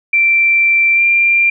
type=tone with pitch glide; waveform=sine; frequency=2349 to 2379 Hz; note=D7 to D7; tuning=0 to +22 cents; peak=-8 dBFS; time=0.13-1.5 s; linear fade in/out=5 ms; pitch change=+22 cents; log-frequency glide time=0.94-1.02 s; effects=none